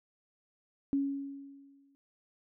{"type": "tone with exponential decay", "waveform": "sine", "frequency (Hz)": 277.6, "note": "C#4", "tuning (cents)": 3, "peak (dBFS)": -25, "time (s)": [0.93, 1.95], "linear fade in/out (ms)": 0, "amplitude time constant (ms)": 220, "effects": []}